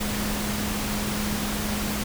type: tone in noise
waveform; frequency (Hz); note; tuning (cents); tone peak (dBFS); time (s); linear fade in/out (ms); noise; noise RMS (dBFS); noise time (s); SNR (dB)
sine; 208.3; G#3; +5; -29; 0-2.04; 10; pink; -29; 0-2.04; -3
effects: none